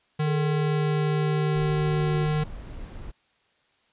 square tone, 152.1 Hz, D#3, 39 cents flat, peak -23 dBFS, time 0.19-2.44 s, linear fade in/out 10 ms
sine exponential sweep, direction down, 427.9 to 367.9 Hz, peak -30 dBFS, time 0.24-2.28 s, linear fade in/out 50 ms
brown noise, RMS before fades -38 dBFS, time 1.54-3.12 s, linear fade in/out 20 ms
effects white hiss -66 dBFS RMS until 3.92 s + resampled to 8000 Hz

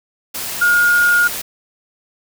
sine tone in noise, 1428 Hz, F6, 38 cents sharp, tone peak -10 dBFS, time 0.61-1.28 s, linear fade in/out 10 ms, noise white, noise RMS -25 dBFS, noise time 0.34-1.42 s, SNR +12 dB, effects none

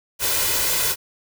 white noise with comb filter, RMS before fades -21 dBFS, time 0.19-0.96 s, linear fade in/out 50 ms, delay 2 ms, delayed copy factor +0.6, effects none

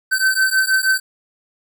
square beating tone pair, 1535 / 1541.3 Hz, G6 / G6, -37 / -30 cents, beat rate 6.3 Hz, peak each -18 dBFS, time 0.11-1 s, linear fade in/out 20 ms, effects 9-bit

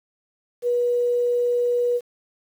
sine tone with quantisation, 484.7 Hz, B4, 32 cents flat, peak -18 dBFS, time 0.62-2.01 s, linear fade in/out 50 ms, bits 8, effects none

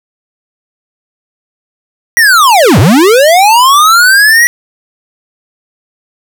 square linear two-way sweep, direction down then up, 1944 to 85.4 to 1944 Hz, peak -3 dBFS, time 2.17-4.47 s, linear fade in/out 0 ms, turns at 2.79 s, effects none

